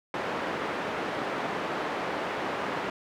pink band-pass noise, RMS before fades -32 dBFS, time 0.14-2.9 s, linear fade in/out 2 ms, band 300 to 1900 Hz, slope 12 dB/octave, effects none

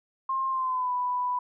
sine tone with pitch glide, 1062 to 990.9 Hz, C6 to B5, +25 to +5 cents, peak -25 dBFS, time 0.29-1.39 s, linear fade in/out 5 ms, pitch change -120 cents, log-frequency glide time 0.49-0.92 s, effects none

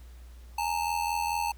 square ring-modulated tone, 880 Hz, A5, in tune, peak -25 dBFS, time 0.58-1.52 s, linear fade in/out 5 ms, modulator 42.3 Hz, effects added 60 Hz sine -45 dBFS peak until 1.57 s + pink hiss -60 dBFS RMS until 1.57 s

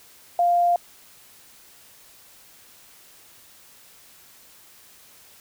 sine tone, 698.5 Hz, F5, in tune, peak -16 dBFS, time 0.39-0.76 s, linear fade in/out 2 ms, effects white hiss -51 dBFS RMS until 5.4 s

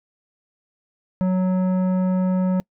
triangle tone with tanh clipping, 185 Hz, F#3, in tune, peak -19 dBFS, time 1.21-2.6 s, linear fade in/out 0 ms, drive 16 dB, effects noise-tail reverb RT60 0.1 s tail -26 dB re dry

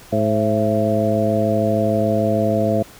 harmonic tone with a mistuned harmonic, 106.6 Hz, G#2, 46 cents sharp, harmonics 1 / 2 / 3 / 4 / 5 / 6, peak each -23 / -21 / -25 / -26 / -22 / -20 dBFS, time 0.12-2.83 s, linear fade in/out 10 ms, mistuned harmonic 6, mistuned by +73 cents, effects pink hiss -43 dBFS RMS until 2.99 s

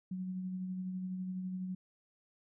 sine tone with tremolo, 185 Hz, F#3, in tune, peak -35 dBFS, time 0.11-1.75 s, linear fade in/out 5 ms, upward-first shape sine, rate 12 Hz, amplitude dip 30%, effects none

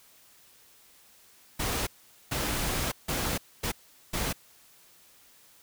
pink noise bursts at uneven times, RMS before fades -30 dBFS, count 5, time 1.59-1.87 / 2.31-2.92 / 3.08-3.38 / 3.63-3.72 / 4.13-4.33 s, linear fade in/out 10 ms, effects white hiss -58 dBFS RMS until 5.62 s

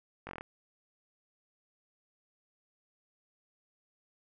slowing click train, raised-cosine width 0.5 ms, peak -26 dBFS, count 7, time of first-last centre 0.27-0.41 s, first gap 20 ms, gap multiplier 1.06, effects none

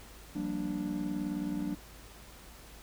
triangle chord, G minor seventh, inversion third, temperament just, 176.4 / 196 / 235.2 / 294 Hz, F3 / G3 / Bb3 / D4, +18 / 0 / +16 / +2 cents, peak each -38 / -36 / -38 / -33 dBFS, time 0.35-1.75 s, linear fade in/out 10 ms, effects added 53 Hz sine -53 dBFS peak until 2.82 s + pink hiss -53 dBFS RMS until 2.82 s

